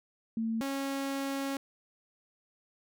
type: tone pair in turn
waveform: sine / sawtooth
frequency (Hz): 225.3 / 274.3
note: A3 / C#4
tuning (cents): +41 / -18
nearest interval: minor third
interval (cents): 341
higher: second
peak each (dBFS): -29 / -28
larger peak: second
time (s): 0.37-0.61 / 0.61-1.57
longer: second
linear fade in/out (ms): 2
effects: none